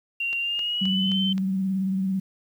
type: tone with pitch glide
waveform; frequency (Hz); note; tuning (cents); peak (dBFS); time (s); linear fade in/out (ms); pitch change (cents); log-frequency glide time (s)
sine; 2764 to 3085; F7 to G7; -19 to -28; -24; 0.2-1.33; 5; +191; 0.39-1.18
type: click train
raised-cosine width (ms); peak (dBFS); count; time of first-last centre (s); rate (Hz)
0.2; -22; 5; 0.33-1.38; 3.81
type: tone with vibrato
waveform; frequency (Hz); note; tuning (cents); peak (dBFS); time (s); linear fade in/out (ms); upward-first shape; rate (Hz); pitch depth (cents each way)
sine; 190.9; G3; -46; -22; 0.81-2.2; 10; sine; 18; 37
effects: 9-bit